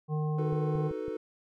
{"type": "harmonic tone", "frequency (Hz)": 152.7, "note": "D#3", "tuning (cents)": -32, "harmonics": [1, 3, 5, 7], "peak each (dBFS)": [-28, -38, -42, -45], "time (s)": [0.08, 0.92], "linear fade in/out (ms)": 50}
{"type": "chord", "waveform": "triangle", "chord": "B dominant seventh", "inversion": "first", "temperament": "equal", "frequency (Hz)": [311.1, 370, 440, 493.9], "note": ["D#4", "F#4", "A4", "B4"], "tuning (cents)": [0, 0, 0, 0], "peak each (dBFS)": [-38, -39, -34, -38], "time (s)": [0.38, 1.17], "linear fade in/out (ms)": 5}
{"type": "clicks", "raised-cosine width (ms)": 5, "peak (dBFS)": -31, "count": 4, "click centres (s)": [0.529, 0.754, 0.912, 1.082]}
{"effects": []}